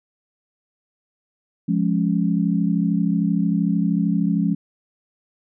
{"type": "chord", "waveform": "sine", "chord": "Db major", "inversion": "first", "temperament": "equal", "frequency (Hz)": [174.61, 207.7, 277.2], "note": ["F3", "Ab3", "Db4"], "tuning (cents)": [0, 0, 0], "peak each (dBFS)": [-20, -21, -24], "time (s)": [1.68, 4.55], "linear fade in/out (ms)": 10, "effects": []}